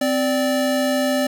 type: tone pair together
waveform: square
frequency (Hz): 259.7 / 586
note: C4 / D5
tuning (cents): -13 / -4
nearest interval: octave + major second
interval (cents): 1409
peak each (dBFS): -21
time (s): 0.01-1.27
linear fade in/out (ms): 5
effects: none